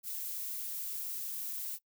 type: noise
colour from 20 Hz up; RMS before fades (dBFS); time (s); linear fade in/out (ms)
violet; -39; 0.03-1.79; 50
effects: noise-tail reverb RT60 0.1 s tail -21 dB re dry